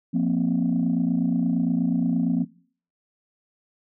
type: chord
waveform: sine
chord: F suspended fourth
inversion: none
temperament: equal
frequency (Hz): 174.61 / 233.1 / 261.6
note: F3 / Bb3 / C4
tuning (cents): 0 / 0 / 0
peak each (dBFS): -23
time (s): 0.13-2.45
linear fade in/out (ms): 20
effects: noise-tail reverb RT60 0.5 s tail -22 dB re dry + tanh soft clip ceiling -14 dBFS